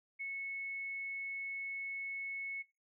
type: tone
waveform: sine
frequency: 2200 Hz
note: C#7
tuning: 14 cents flat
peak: -38 dBFS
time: 0.19-2.63 s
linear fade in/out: 20 ms
effects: noise-tail reverb RT60 0.3 s tail -22 dB re dry